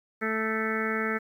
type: harmonic tone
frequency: 220 Hz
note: A3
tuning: in tune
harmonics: 1 / 2 / 3 / 4 / 6 / 7 / 8 / 9 / 10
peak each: -32 / -32 / -41 / -42 / -33 / -37 / -34 / -36 / -37 dBFS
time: 0.21-1.19 s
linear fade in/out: 20 ms
effects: 10-bit